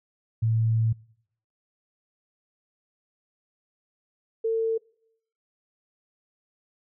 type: tone pair in turn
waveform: sine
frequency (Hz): 112.4 / 449.6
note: A2 / A4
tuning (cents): +37 / +37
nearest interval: 2 octaves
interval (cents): 2400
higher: second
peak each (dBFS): -20 / -22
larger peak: first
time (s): 0.42-0.93 / 4.44-4.78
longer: first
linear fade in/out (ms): 10
effects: noise-tail reverb RT60 0.7 s tail -25 dB re dry